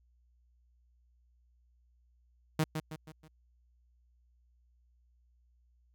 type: tone with echo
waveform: sawtooth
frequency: 156.5 Hz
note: D#3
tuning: 10 cents sharp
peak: -22 dBFS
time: 2.59-2.64 s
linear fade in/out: 5 ms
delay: 160 ms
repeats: 4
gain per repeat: -7 dB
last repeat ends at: 3.28 s
effects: added 60 Hz sine -65 dBFS peak until 5.94 s